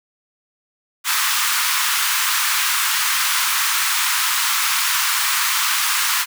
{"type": "high-pass noise", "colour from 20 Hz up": "pink", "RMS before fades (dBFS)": -19, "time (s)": [1.04, 6.26], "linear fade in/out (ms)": 50, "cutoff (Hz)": 1000, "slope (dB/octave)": 48, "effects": []}